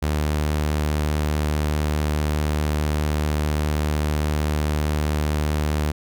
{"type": "tone", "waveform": "sawtooth", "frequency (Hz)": 75.4, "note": "D2", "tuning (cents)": 46, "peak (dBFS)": -16, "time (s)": [0.02, 5.92], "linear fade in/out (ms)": 10, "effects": []}